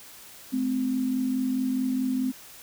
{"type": "tone pair together", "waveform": "sine", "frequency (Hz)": [214, 258.7], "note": ["A3", "C4"], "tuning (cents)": [-48, -19], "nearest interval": "minor third", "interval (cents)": 329, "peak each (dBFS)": [-32, -24], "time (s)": [0.52, 2.32], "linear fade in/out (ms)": 20, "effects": ["white hiss -47 dBFS RMS until 2.62 s"]}